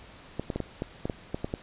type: clicks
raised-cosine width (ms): 2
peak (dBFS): -16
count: 10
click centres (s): 0.396 / 0.502 / 0.56 / 0.603 / 0.821 / 1.055 / 1.098 / 1.345 / 1.445 / 1.539
effects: pink hiss -50 dBFS RMS until 1.62 s + resampled to 8000 Hz